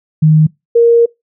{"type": "tone pair in turn", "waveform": "sine", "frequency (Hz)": [155.56, 467.6], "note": ["D#3", "A#4"], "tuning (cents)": [0, 5], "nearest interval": "octave + perfect fifth", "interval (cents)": 1905, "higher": "second", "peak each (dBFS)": -4, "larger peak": "neither", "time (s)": [[0.22, 0.47], [0.75, 1.06]], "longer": "second", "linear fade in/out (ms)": 10, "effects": ["noise-tail reverb RT60 0.2 s tail -24 dB re dry"]}